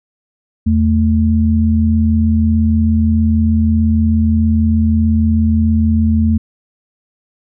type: tone pair together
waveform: sine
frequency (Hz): 82.41 / 220.8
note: E2 / A3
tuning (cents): 0 / +6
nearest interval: octave + perfect fourth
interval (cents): 1706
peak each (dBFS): -12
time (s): 0.66-6.38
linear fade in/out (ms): 10
effects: none